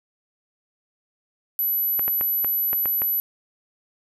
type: tone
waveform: sine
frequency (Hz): 11920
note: F#9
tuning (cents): +12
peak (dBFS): -20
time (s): 1.59-3.2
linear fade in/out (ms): 0
type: clicks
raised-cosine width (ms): 0.5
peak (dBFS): -16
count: 7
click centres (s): 1.994 / 2.08 / 2.211 / 2.446 / 2.731 / 2.857 / 3.019
effects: none